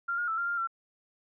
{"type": "tone with pitch steps", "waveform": "sine", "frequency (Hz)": [1388, 1426, 1321, 1390, 1400, 1352], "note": ["F6", "F6", "E6", "F6", "F6", "E6"], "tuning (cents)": [-11, 36, 3, -9, 4, 43], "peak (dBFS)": -28, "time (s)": [0.08, 0.674], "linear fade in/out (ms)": 10, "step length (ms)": 99, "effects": []}